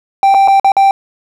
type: tone with dropouts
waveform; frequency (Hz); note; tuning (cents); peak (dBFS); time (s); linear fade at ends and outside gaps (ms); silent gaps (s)
triangle; 784; G5; 0; -3; 0.23-0.91; 1; 0.342-0.346 / 0.476-0.482 / 0.598-0.645 / 0.719-0.767
effects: none